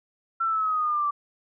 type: exponential sweep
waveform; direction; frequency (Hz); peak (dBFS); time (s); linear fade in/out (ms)
sine; down; 1355 to 1159; -22; 0.4-1.11; 10
effects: none